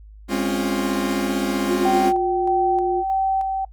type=chord; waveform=40% pulse; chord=Db major seventh; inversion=second; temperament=equal with one note detuned; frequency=203.6 / 261.6 / 277.2 / 349.2 Hz; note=Ab3 / C4 / Db4 / F4; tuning=-34 / 0 / 0 / 0 cents; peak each=-25 dBFS; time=0.28-2.13 s; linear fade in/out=50 ms
type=tone; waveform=sine; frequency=357.5 Hz; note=F4; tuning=41 cents sharp; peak=-20 dBFS; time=1.67-3.04 s; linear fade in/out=50 ms
type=tone with tremolo; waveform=sine; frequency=771 Hz; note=G5; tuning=29 cents flat; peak=-17 dBFS; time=1.85-3.65 s; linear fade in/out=5 ms; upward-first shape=square; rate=1.6 Hz; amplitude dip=35%
effects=noise-tail reverb RT60 0.1 s tail -22 dB re dry + added 52 Hz sine -40 dBFS peak until 3.72 s

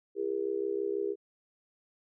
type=tone with amplitude modulation; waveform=sine; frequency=403.6 Hz; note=G#4; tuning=49 cents flat; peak=-25 dBFS; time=0.15-1.16 s; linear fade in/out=50 ms; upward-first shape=sine; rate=66.2 Hz; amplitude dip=95%; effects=none

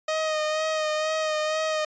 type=tone with vibrato; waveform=sawtooth; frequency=622.3 Hz; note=D#5; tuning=in tune; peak=-20 dBFS; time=0.08-1.85 s; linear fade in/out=5 ms; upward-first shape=sine; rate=2.1 Hz; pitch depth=26 cents each way; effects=resampled to 16000 Hz

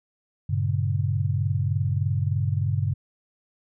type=chord; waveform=sine; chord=G diminished; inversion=none; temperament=just; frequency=98 / 117.6 / 141.12 Hz; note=G2 / Bb2 / Db3; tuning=0 / +16 / +31 cents; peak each=-24 / -28 / -26 dBFS; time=0.49-2.94 s; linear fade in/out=10 ms; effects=none

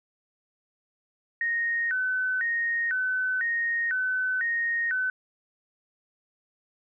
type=tone with vibrato; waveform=sine; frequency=1678 Hz; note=G#6; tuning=17 cents sharp; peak=-24 dBFS; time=1.41-5.1 s; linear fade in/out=2 ms; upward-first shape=square; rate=1 Hz; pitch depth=180 cents each way; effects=none

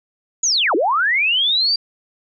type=linear two-way sweep; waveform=sine; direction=down then up; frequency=6920 to 292.9 to 4773 Hz; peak=-14 dBFS; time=0.43-1.76 s; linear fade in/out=5 ms; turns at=0.75 s; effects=none

